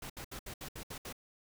pink noise bursts, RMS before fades -44 dBFS, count 8, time 0.02-1.127 s, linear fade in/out 5 ms, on 78 ms, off 69 ms, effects none

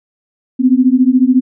sine beating tone pair, 248.9 / 262.9 Hz, B3 / C4, +14 / +8 cents, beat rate 14 Hz, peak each -10 dBFS, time 0.59-1.41 s, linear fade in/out 20 ms, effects none

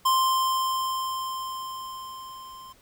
square tone with level ramp, 1046.5 Hz, C6, in tune, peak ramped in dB -19 to -43 dBFS, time 0.05-2.73 s, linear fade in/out 10 ms, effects pink hiss -58 dBFS RMS until 2.81 s

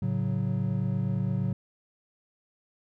triangle chord, F# minor, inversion first, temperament equal, 110 / 138.59 / 185 Hz, A2 / C#3 / F#3, 0 / 0 / 0 cents, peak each -28 dBFS, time 0.02-1.53 s, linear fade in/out 5 ms, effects none

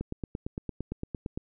click train, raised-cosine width 3 ms, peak -20 dBFS, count 13, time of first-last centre 0.01-1.375 s, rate 8.79 Hz, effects none

